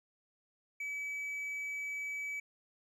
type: tone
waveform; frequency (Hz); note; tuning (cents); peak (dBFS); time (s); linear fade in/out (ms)
triangle; 2289; D7; -45; -35; 0.8-2.4; 5
effects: none